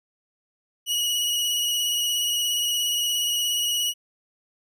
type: tone with vibrato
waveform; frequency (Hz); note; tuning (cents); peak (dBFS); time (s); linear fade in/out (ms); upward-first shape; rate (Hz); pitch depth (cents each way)
sawtooth; 2914; F#7; -27; -19; 0.86-3.94; 50; square; 17; 18
effects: none